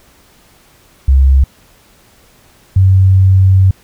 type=tone pair in turn; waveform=sine; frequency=67 / 95 Hz; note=C2 / F#2; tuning=+42 / +46 cents; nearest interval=tritone; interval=604 cents; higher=second; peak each=-4 dBFS; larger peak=neither; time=1.08-1.44 / 2.76-3.71 s; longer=second; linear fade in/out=5 ms; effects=pink hiss -47 dBFS RMS until 3.83 s